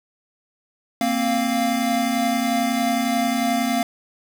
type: tone cluster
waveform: square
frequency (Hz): 231.6 / 262.7 / 698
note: A#3 / C4 / F5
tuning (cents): -11 / +7 / -1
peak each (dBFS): -24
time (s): 1.01-3.83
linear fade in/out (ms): 2
effects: 7-bit